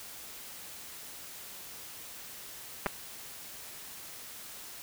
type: clicks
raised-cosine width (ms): 0.5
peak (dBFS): -14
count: 2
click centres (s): 2.861 / 2.866
effects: white hiss -46 dBFS RMS until 4.82 s